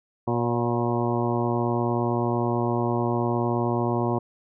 harmonic tone with a mistuned harmonic, 119.4 Hz, A#2, 42 cents sharp, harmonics 1 / 2 / 3 / 4 / 5 / 6 / 7 / 8 / 9, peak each -27 / -28 / -27 / -35 / -33 / -32 / -36 / -32 / -36 dBFS, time 0.27-4.19 s, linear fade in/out 10 ms, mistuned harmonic 5, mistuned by -40 cents, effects none

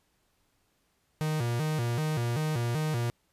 45% pulse tone with vibrato, 135.6 Hz, C#3, 38 cents flat, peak -27 dBFS, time 1.21-3.1 s, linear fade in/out 0 ms, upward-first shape square, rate 2.6 Hz, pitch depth 230 cents each way, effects pink hiss -72 dBFS RMS until 3.32 s + resampled to 32000 Hz

